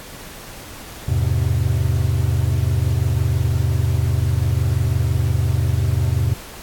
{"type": "chord", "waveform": "triangle", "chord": "E augmented", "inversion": "none", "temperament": "just", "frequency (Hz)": [82.41, 103.01, 128.76], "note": ["E2", "G#2", "B#2"], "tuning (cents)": [0, -14, -27], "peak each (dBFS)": -18, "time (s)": [1.08, 6.34], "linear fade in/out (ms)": 5, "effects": ["pink hiss -37 dBFS RMS until 6.62 s", "AAC 64 kbps"]}